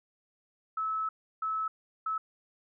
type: tone bursts at uneven times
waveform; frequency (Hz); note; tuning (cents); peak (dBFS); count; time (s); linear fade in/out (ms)
sine; 1300; E6; -24; -29; 3; 0.77-1.09 / 1.42-1.68 / 2.06-2.18; 5
effects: none